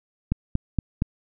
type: click train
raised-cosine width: 5 ms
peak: -9 dBFS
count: 4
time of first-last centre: 0.32-1.021 s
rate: 4.28 Hz
effects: none